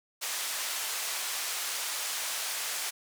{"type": "band-pass noise", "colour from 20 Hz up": "white", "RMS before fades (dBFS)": -34, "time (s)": [0.21, 2.91], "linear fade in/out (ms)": 20, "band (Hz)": [720, 10000], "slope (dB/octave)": 12, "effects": []}